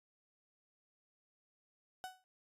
35% pulse tone with exponential decay, 746 Hz, F#5, 14 cents sharp, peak -38 dBFS, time 2.04-2.24 s, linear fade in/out 0 ms, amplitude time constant 43 ms, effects resampled to 32000 Hz

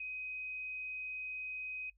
sine tone, 2516 Hz, D#7, 19 cents sharp, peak -39 dBFS, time 0-1.9 s, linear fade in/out 5 ms, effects noise-tail reverb RT60 0.1 s tail -23 dB re dry + added 50 Hz sine -67 dBFS peak until 1.97 s

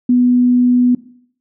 sine tone, 246.9 Hz, B3, in tune, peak -8 dBFS, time 0.09-0.95 s, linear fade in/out 5 ms, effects noise-tail reverb RT60 0.6 s tail -18 dB re dry

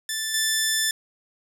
10% pulse tone with level steps, 1760 Hz, A6, in tune, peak -17 / -12 dBFS, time 0.09-0.91 s, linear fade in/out 2 ms, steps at 0.34 s, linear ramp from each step 2 ms, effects none

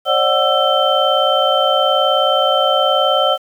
sine tone cluster, 542 / 601 / 741 / 1330 / 3098 Hz, C#5 / D5 / F#5 / E6 / G7, -39 / +40 / +2 / +15 / -21 cents, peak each -18 dBFS, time 0.05-3.38 s, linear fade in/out 50 ms, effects 7-bit

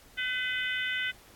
harmonic tone, 505 Hz, B4, 39 cents sharp, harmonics 3 / 4 / 5 / 6 / 7, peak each -33 / -33 / -39 / -36 / -41 dBFS, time 0.17-1.12 s, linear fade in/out 20 ms, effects pink hiss -56 dBFS RMS until 1.35 s + AAC 64 kbps

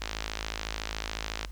click train, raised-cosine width 0.2 ms, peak -14 dBFS, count 78, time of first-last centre 0.02-1.449 s, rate 53.9 Hz, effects added 50 Hz sine -38 dBFS peak until 1.51 s + pink hiss -57 dBFS RMS until 1.51 s

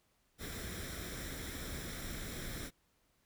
pink noise with comb filter, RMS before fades -43 dBFS, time 0.38-2.71 s, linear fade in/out 50 ms, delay 0.54 ms, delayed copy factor +0.6, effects pink hiss -75 dBFS RMS until 3.25 s

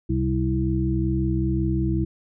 harmonic tone with a mistuned harmonic, 65.41 Hz, C2, in tune, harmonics 1 / 2 / 3 / 5, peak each -25 / -25 / -28 / -25 dBFS, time 0.09-2.05 s, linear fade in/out 10 ms, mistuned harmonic 1, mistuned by +83 cents, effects none

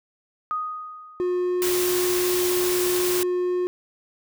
sine tone with exponential decay, 1244.5 Hz, D#6, in tune, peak -22 dBFS, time 0.51-1.71 s, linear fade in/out 0 ms, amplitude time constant 260 ms
triangle tone, 359.8 Hz, F#4, 48 cents flat, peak -19 dBFS, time 1.2-3.67 s, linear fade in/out 0 ms
white noise, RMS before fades -27 dBFS, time 1.62-3.23 s, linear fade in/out 0 ms
effects none

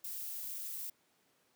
violet noise, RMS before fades -42 dBFS, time 0.04-0.9 s, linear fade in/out 5 ms, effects pink hiss -72 dBFS RMS until 1.55 s + high-pass 200 Hz 12 dB/octave

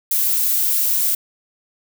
violet noise, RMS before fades -18 dBFS, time 0.11-1.15 s, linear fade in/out 5 ms, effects none

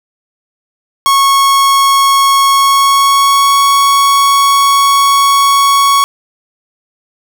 45% pulse tone with pitch glide, 1100 to 1112.8 Hz, C#6 to C#6, -14 to +6 cents, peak -6 dBFS, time 1.06-6.04 s, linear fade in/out 0 ms, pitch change +20 cents, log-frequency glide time 2.52-3.58 s, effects none

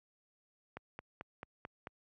click train, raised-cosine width 0.5 ms, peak -28 dBFS, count 6, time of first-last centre 0.77-1.871 s, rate 4.54 Hz, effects high-pass 60 Hz 12 dB/octave

